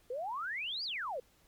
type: exponential two-way sweep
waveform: sine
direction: up then down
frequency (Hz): 467.8 to 4978 to 467.8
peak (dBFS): -35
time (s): 0.1-1.2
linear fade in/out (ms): 5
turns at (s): 0.84
effects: pink hiss -67 dBFS RMS until 1.47 s + MP3 96 kbps